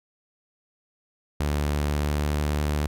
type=tone with pitch glide; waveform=sawtooth; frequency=73.42 to 74.23 Hz; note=D2 to D2; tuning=0 to +19 cents; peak=-19 dBFS; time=1.4-2.87 s; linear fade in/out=5 ms; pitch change=+19 cents; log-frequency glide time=1.89-2.38 s; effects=none